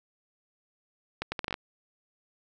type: accelerating click train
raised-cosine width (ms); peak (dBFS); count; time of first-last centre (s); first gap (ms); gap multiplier
0.3; -15; 8; 1.22-1.541; 100; 0.72
effects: none